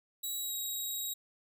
5% pulse tone with pitch glide, 3880 to 3818 Hz, B7 to A#7, -31 to +41 cents, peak -28 dBFS, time 0.23-1.14 s, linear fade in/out 10 ms, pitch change -28 cents, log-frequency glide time 0.39-0.53 s, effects none

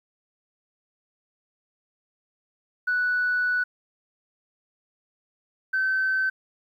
sine tone pair in turn, 1480 / 1536.4 Hz, F#6 / G6, 0 / -35 cents, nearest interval minor second, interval 65 cents, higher second, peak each -20 dBFS, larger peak neither, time 2.87-3.64 / 5.73-6.3 s, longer first, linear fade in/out 10 ms, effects tanh soft clip ceiling -17 dBFS + 10-bit

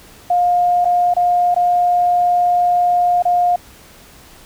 sine tone with dropouts, 709 Hz, F5, 26 cents sharp, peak -11 dBFS, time 0.3-3.56 s, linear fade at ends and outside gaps 5 ms, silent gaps 0.847-0.853 / 1.139-1.165 / 1.545-1.562 / 3.224-3.252 s, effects pink hiss -43 dBFS RMS until 4.45 s

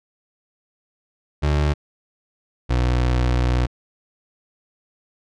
30% pulse tone pair in turn, 73.9 / 61.5 Hz, D2 / B1, +11 / -7 cents, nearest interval minor third, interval 318 cents, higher first, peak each -14 dBFS, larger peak neither, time 1.42-1.74 / 2.69-3.67 s, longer second, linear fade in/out 20 ms, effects low-pass 5000 Hz 12 dB/octave

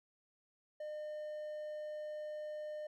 triangle tone, 606 Hz, D#5, 46 cents flat, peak -39 dBFS, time 0.8-2.87 s, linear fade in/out 5 ms, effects none

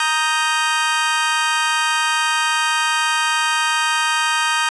25% pulse chord, Eb major, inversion second, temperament equal, 932.3 / 1244.5 / 1568 Hz, Bb5 / Eb6 / G6, 0 / 0 / 0 cents, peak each -17 dBFS, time 0-4.69 s, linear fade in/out 2 ms, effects resampled to 22050 Hz

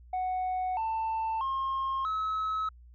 sine tone with pitch steps, 740 / 890.2 / 1071 / 1288.4 Hz, F#5 / A5 / C6 / E6, 0 / +20 / +40 / -40 cents, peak -26 dBFS, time 0.13-2.69 s, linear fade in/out 5 ms, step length 640 ms, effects tanh soft clip ceiling -27 dBFS + added 60 Hz sine -50 dBFS peak until 2.94 s

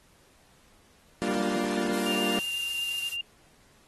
30% pulse chord, G minor seventh, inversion none, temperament equal, 196 / 233.1 / 293.7 / 349.2 Hz, G3 / Bb3 / D4 / F4, 0 / 0 / 0 / 0 cents, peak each -30 / -30 / -31 / -30 dBFS, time 1.22-2.39 s, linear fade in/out 0 ms
blue noise, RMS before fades -38 dBFS, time 1.9-3.17 s, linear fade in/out 50 ms
sine tone with vibrato, 2794 Hz, F7, in tune, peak -29 dBFS, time 2.06-3.21 s, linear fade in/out 5 ms, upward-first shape triangle, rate 8.1 Hz, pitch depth 11 cents each way
effects pink hiss -61 dBFS RMS until 3.87 s + AAC 32 kbps

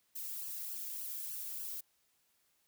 violet noise with flanger, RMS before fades -42 dBFS, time 0.15-1.81 s, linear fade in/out 10 ms, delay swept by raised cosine 0.66 to 1.86 ms, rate 3.4 Hz, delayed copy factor +0.9, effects white hiss -75 dBFS RMS until 2.67 s

